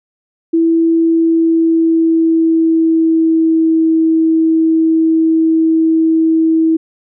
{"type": "tone with pitch glide", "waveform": "sine", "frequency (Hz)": [329.6, 322.8], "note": ["E4", "E4"], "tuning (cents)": [0, -36], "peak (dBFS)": -8, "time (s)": [0.53, 6.77], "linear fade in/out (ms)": 10, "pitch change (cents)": -36, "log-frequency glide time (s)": [0.94, 3.87], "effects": []}